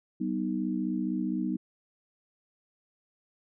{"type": "chord", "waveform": "sine", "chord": "G augmented", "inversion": "none", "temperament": "equal with one note detuned", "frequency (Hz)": [191.63, 246.9, 311.1], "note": ["G3", "B3", "D#4"], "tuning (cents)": [-39, 0, 0], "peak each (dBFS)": -32, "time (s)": [0.2, 1.57], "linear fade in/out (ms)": 10, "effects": []}